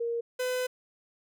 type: tone pair in turn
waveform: sine / 45% pulse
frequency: 467.5 / 504.5 Hz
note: A#4 / B4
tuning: +5 / +37 cents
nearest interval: minor second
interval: 132 cents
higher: second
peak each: -28 dBFS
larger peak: neither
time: 0-0.21 / 0.39-0.67 s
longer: second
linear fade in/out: 10 ms
effects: none